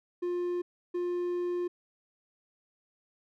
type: tone bursts at uneven times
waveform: triangle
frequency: 353.3 Hz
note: F4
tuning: 20 cents sharp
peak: -27 dBFS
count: 2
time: 0.22-0.62 / 0.94-1.68 s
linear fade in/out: 10 ms
effects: none